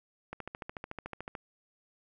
click train, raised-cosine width 0.5 ms, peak -24 dBFS, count 15, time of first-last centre 0.33-1.352 s, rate 13.7 Hz, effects none

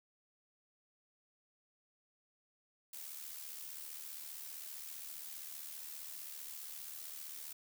blue noise with amplitude modulation, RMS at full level -45 dBFS, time 2.93-7.53 s, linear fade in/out 5 ms, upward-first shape sine, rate 75.2 Hz, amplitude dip 55%, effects none

